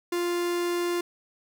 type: tone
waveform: 45% pulse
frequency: 349.2 Hz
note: F4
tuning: in tune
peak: -25 dBFS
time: 0.12-1.01 s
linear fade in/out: 5 ms
effects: none